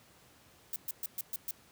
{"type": "noise bursts", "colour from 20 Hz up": "violet", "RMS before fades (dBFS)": -36, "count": 6, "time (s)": [0.73, 1.51], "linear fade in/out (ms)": 2, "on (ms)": 30, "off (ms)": 120, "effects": ["pink hiss -61 dBFS RMS until 1.71 s", "high-pass 80 Hz 12 dB/octave"]}